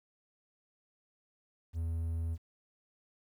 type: tone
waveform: triangle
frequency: 82.41 Hz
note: E2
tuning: in tune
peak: -30 dBFS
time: 1.73-2.38 s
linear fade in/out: 50 ms
effects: 11-bit